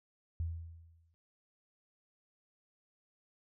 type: tone with exponential decay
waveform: sine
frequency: 82.9 Hz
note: E2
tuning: 10 cents sharp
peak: -31 dBFS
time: 0.4-1.14 s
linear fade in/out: 0 ms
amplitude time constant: 160 ms
effects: none